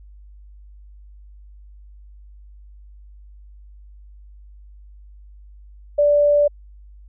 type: tone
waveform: sine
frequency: 584 Hz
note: D5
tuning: 10 cents flat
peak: -12 dBFS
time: 5.98-6.48 s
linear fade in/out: 10 ms
effects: added 50 Hz sine -41 dBFS peak until 7.08 s